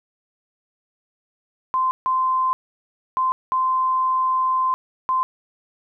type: tone bursts at uneven times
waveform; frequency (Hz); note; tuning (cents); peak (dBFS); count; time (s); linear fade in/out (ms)
sine; 1037; C6; -16; -17; 5; 1.74-1.91 / 2.06-2.53 / 3.17-3.32 / 3.52-4.74 / 5.09-5.23; 0
effects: none